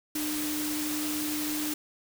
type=tone in noise; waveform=sine; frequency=301.9 Hz; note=D4; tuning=48 cents sharp; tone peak=-31 dBFS; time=0.15-1.74 s; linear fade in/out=5 ms; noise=white; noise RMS=-34 dBFS; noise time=0.15-1.74 s; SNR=0 dB; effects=none